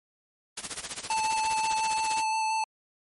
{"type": "noise with tremolo", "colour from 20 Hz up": "white", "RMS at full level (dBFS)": -32, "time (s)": [0.57, 2.23], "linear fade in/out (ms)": 5, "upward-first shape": "sine", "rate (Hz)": 15, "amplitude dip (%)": 85}
{"type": "tone with vibrato", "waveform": "square", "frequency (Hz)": 880, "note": "A5", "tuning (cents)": 0, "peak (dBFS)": -26, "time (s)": [1.1, 2.64], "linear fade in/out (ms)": 2, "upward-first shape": "square", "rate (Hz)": 5.7, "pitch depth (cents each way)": 9}
{"effects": ["MP3 48 kbps"]}